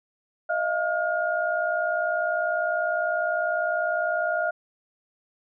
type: tone cluster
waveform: sine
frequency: 628 / 688 / 1425 Hz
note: D#5 / F5 / F6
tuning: +16 / -26 / +34 cents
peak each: -27 dBFS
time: 0.49-4.51 s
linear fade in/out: 10 ms
effects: none